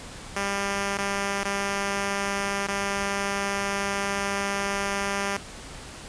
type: tone with dropouts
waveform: 5% pulse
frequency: 199 Hz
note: G3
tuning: 26 cents sharp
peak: -14 dBFS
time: 0.36-5.37 s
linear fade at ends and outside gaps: 5 ms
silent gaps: 0.975-0.984 / 1.435-1.449 / 2.669-2.683 s
effects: pink hiss -41 dBFS RMS until 6.08 s + resampled to 22050 Hz